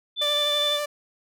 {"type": "tone", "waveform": "sine", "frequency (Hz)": 3520, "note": "A7", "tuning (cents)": 0, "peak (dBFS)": -22, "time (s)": [0.16, 0.8], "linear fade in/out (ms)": 50}
{"type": "tone with vibrato", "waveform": "sawtooth", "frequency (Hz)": 588, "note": "D5", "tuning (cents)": 2, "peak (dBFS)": -22, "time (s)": [0.21, 0.86], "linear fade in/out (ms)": 10, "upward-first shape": "sine", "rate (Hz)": 12, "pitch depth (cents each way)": 15}
{"effects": []}